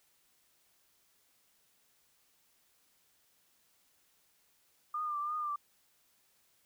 sine tone with vibrato, 1200 Hz, D6, 37 cents sharp, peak -33 dBFS, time 4.94-5.56 s, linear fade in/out 5 ms, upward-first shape triangle, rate 3 Hz, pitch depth 54 cents each way, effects white hiss -71 dBFS RMS until 6.65 s

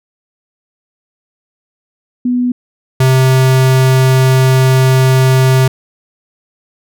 sine / square tone pair in turn, 246.9 / 130.79 Hz, B3 / C3, 0 / 0 cents, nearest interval major seventh, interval 1100 cents, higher first, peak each -10 / -7 dBFS, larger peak second, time 2.25-2.52 / 3-5.68 s, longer second, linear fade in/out 5 ms, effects none

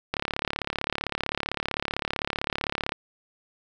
click train, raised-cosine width 0.3 ms, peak -10 dBFS, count 100, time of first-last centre 0.14-2.921 s, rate 35.6 Hz, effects none

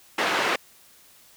white band-pass noise, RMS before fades -24 dBFS, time 0.18-0.56 s, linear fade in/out 5 ms, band 310 to 2000 Hz, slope 12 dB/octave, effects white hiss -54 dBFS RMS until 1.36 s

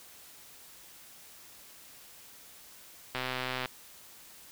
click train, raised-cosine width 0.3 ms, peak -17 dBFS, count 66, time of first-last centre 3.15-3.658 s, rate 128 Hz, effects white hiss -53 dBFS RMS until 4.51 s

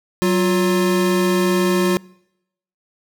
square tone pair together, 186.97 / 355 Hz, F#3 / F4, +18 / +28 cents, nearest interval major seventh, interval 1110 cents, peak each -18 dBFS, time 0.22-1.97 s, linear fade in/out 0 ms, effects noise-tail reverb RT60 0.8 s tail -25 dB re dry

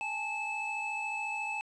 triangle tone cluster, 820 / 874 / 2611 Hz, G#5 / A5 / E7, -22 / -12 / -17 cents, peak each -38 / -38 / -33 dBFS, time 0.01-1.61 s, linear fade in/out 0 ms, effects resampled to 22050 Hz + 10-bit

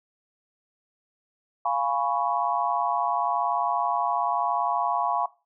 sine chord, C# dominant seventh, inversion first, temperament equal, 698.5 / 830.6 / 987.8 / 1108.7 Hz, E#5 / G#5 / B5 / C#6, 0 / 0 / 0 / 0 cents, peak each -28 dBFS, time 1.65-5.26 s, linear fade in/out 5 ms, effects noise-tail reverb RT60 0.3 s tail -19 dB re dry

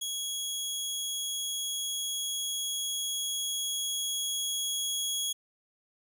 20% pulse tone with level ramp, 3326 Hz, G#7, 2 cents sharp, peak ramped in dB -27 to -24 dBFS, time 0.01-5.33 s, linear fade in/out 10 ms, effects none

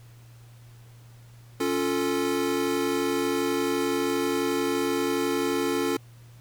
square chord, Db augmented, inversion none, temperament equal, 277.2 / 349.2 / 440 Hz, Db4 / F4 / A4, 0 / 0 / 0 cents, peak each -29 dBFS, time 1.6-5.97 s, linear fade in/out 5 ms, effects added 118 Hz sine -47 dBFS peak until 6.4 s + pink hiss -58 dBFS RMS until 6.4 s

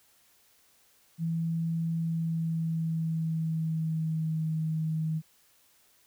sine tone with pitch glide, 164.81 to 158.46 Hz, E3 to D#3, 0 to +32 cents, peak -27 dBFS, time 1.18-5.22 s, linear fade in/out 50 ms, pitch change -68 cents, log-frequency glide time 1.93-4.51 s, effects white hiss -64 dBFS RMS until 6.06 s

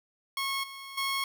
15% pulse tone with level steps, 1092 Hz, C#6, 26 cents flat, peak -23 / -35 / -22 dBFS, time 0.37-1.24 s, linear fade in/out 2 ms, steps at 0.63 / 0.97 s, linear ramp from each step 10 ms, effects none

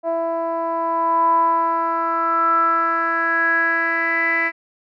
10% pulse tone with low-pass filter sweep, 331.9 Hz, E4, 12 cents sharp, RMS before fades -19 dBFS, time 0.03-4.52 s, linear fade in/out 50 ms, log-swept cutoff 740 to 2100 Hz, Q 8.7, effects none

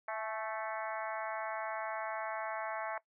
harmonic tone with a mistuned harmonic, 220 Hz, A3, in tune, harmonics 3 / 4 / 5 / 6 / 7 / 8 / 9 / 10, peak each -40 / -42 / -44 / -46 / -47 / -48 / -49 / -50 dBFS, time 0.08-2.98 s, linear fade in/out 2 ms, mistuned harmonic 4, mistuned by -32 cents, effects noise-tail reverb RT60 0.1 s tail -20 dB re dry

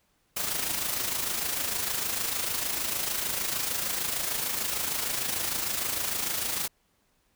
white noise with amplitude modulation, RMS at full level -28 dBFS, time 0.36-6.68 s, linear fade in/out 10 ms, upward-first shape sine, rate 26.6 Hz, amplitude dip 50%, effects pink hiss -70 dBFS RMS until 7.35 s

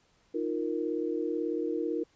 sine chord, Eb suspended second, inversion none, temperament equal, 311.1 / 349.2 / 466.2 Hz, Eb4 / F4 / Bb4, 0 / 0 / 0 cents, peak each -33 dBFS, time 0.34-2.04 s, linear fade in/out 10 ms, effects pink hiss -67 dBFS RMS until 2.15 s + resampled to 16000 Hz

